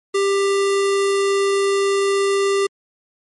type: tone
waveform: square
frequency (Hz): 395.7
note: G4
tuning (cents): +16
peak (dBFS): -16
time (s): 0.14-2.67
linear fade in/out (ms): 10
effects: MP3 48 kbps